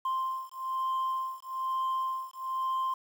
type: beating tone pair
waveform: sine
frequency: 1047 / 1048.1 Hz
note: C6 / C6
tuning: +1 / +3 cents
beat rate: 1.1 Hz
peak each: -31 dBFS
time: 0.05-2.94 s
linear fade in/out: 5 ms
effects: tanh soft clip ceiling -26 dBFS + 9-bit